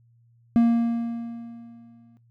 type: tone with exponential decay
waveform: triangle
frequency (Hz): 233.1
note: A#3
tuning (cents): 0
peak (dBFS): -11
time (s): 0.56-2.17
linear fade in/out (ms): 0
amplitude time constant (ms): 350
effects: noise-tail reverb RT60 0.2 s tail -17 dB re dry + added 117 Hz sine -56 dBFS peak until 2.3 s